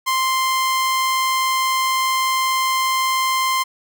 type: tone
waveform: sawtooth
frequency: 1046.5 Hz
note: C6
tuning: in tune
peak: -13 dBFS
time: 0.06-3.64 s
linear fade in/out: 20 ms
effects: none